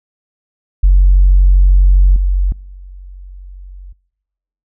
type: tone with level steps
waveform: sine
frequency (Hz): 46.25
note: F#1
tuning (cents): 0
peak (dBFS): -3 / -9 / -29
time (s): 0.83-3.93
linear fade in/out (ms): 10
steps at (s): 2.16 / 2.52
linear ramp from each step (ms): 2
effects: noise-tail reverb RT60 1.0 s tail -25 dB re dry + tanh soft clip ceiling 0 dBFS